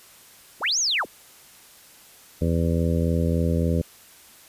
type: linear two-way sweep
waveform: sine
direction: up then down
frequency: 51.7 to 6820 to 51.7 Hz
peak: -20 dBFS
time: 0.6-1.06 s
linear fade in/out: 50 ms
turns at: 0.79 s
type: harmonic tone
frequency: 83.5 Hz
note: E2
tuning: 23 cents sharp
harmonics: 1 / 2 / 3 / 4 / 5 / 6 / 7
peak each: -23 / -24 / -28 / -33 / -32 / -30 / -35 dBFS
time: 2.41-3.82 s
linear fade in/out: 10 ms
effects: white hiss -50 dBFS RMS until 4.48 s + resampled to 32000 Hz